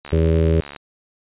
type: click train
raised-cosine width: 0.3 ms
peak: -18 dBFS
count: 52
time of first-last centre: 0.05-0.762 s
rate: 71.6 Hz
type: harmonic tone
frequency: 81.5 Hz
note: E2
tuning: 19 cents flat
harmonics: 1 / 2 / 3 / 4 / 5 / 6 / 7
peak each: -16 / -20 / -30 / -26 / -21 / -29 / -28 dBFS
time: 0.12-0.61 s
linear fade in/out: 10 ms
effects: resampled to 8000 Hz